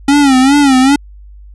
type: tone with vibrato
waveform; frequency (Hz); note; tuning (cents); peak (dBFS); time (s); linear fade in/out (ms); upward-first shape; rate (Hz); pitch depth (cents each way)
square; 273.1; C#4; -26; -6; 0.08-0.96; 5; sine; 2.5; 110
effects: added 50 Hz sine -32 dBFS peak until 1.54 s + resampled to 24000 Hz